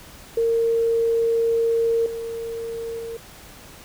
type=tone with level steps; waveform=sine; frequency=459.6 Hz; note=A#4; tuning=25 cents flat; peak=-17 / -27 / -29 dBFS; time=0.37-3.17 s; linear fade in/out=5 ms; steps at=2.06 / 2.99 s; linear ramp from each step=2 ms; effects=pink hiss -44 dBFS RMS until 3.84 s